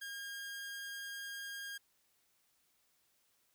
sawtooth tone, 1619 Hz, G#6, 45 cents flat, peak -39 dBFS, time 0.01-1.78 s, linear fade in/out 10 ms, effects white hiss -75 dBFS RMS until 3.54 s

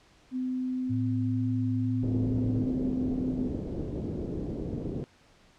sine tone, 255.6 Hz, C4, 40 cents flat, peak -28 dBFS, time 0.31-3.5 s, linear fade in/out 50 ms
sine tone with vibrato, 110 Hz, A2, in tune, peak -28 dBFS, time 0.89-2.65 s, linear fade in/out 20 ms, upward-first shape triangle, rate 2.1 Hz, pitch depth 21 cents each way
white low-pass noise, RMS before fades -34 dBFS, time 2.03-5.04 s, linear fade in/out 0 ms, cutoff 390 Hz, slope 24 dB/octave
effects pink hiss -60 dBFS RMS until 5.58 s + low-pass 6000 Hz 12 dB/octave

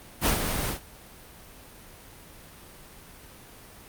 pink noise with ADSR envelope, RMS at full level -21 dBFS, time 0.21-0.8 s, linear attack 48 ms, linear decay 120 ms, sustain -7 dB, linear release 110 ms, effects pink hiss -48 dBFS RMS until 3.88 s + Opus 32 kbps

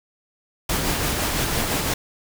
pink noise with tremolo, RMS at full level -22 dBFS, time 0.69-1.94 s, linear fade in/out 5 ms, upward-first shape sine, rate 5.9 Hz, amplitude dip 30%, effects none

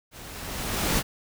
pink noise with level ramp, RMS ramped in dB -44 to -22 dBFS, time 0.11-1.03 s, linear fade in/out 50 ms, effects none

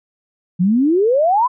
sine exponential sweep, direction up, 169.1 to 1046.5 Hz, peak -11 dBFS, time 0.59-1.48 s, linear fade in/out 20 ms, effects none

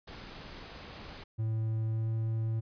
pink noise, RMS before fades -46 dBFS, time 0.07-1.24 s, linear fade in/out 10 ms
triangle tone with pitch glide, 110.9 to 111.87 Hz, A2 to A2, +14 to +29 cents, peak -27 dBFS, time 1.38-2.61 s, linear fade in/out 20 ms, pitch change +15 cents, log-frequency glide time 1.87-2.09 s
effects resampled to 11025 Hz

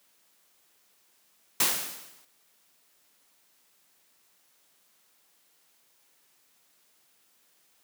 white noise with exponential decay, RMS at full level -21 dBFS, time 1.6-2.25 s, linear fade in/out 5 ms, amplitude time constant 140 ms, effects white hiss -66 dBFS RMS until 7.83 s + high-pass 150 Hz 12 dB/octave

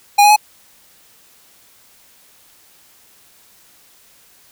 square tone with pitch steps, 818 / 831.3 / 844.9 Hz, G#5 / G#5 / G#5, -26 / +1 / +30 cents, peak -7 dBFS, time 0.18-0.363 s, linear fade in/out 10 ms, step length 61 ms, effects white hiss -50 dBFS RMS until 4.51 s

